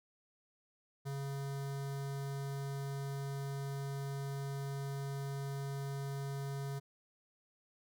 square tone with notch filter, 138.59 Hz, C#3, in tune, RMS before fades -40 dBFS, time 1.05-6.8 s, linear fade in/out 20 ms, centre 2600 Hz, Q 1.8, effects none

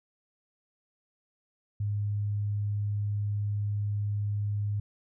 sine tone, 103.1 Hz, G#2, 12 cents flat, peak -27 dBFS, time 1.8-4.8 s, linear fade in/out 5 ms, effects none

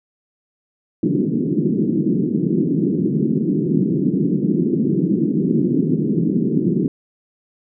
pink band-pass noise, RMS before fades -18 dBFS, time 1.03-6.88 s, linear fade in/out 2 ms, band 150 to 370 Hz, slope 48 dB/octave, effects none

